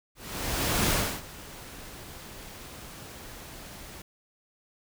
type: noise with ADSR envelope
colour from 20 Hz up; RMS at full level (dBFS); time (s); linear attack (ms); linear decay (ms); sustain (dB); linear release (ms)
pink; -24; 0.15-4.02; 750; 310; -20; 4
effects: none